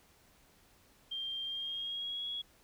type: tone with pitch glide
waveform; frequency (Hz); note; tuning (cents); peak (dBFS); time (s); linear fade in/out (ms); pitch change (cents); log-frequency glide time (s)
sine; 3181 to 3339; G7 to G#7; +25 to +9; -36; 1.11-2.42; 10; +84; 1.44-2.25
effects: pink hiss -65 dBFS RMS until 2.63 s